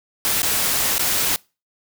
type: noise with dropouts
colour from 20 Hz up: white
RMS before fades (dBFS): -20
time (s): 0.25-1.36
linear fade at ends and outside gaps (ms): 0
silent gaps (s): 0.419-0.431 / 0.981-0.994
effects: noise-tail reverb RT60 0.3 s tail -25 dB re dry